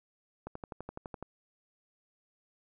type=click train; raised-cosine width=1 ms; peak=-26 dBFS; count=10; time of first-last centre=0.47-1.226 s; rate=11.9 Hz; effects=none